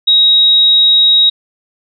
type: tone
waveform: sine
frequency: 3800 Hz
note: A#7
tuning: 33 cents sharp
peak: -5 dBFS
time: 0.07-1.3 s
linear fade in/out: 10 ms
effects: none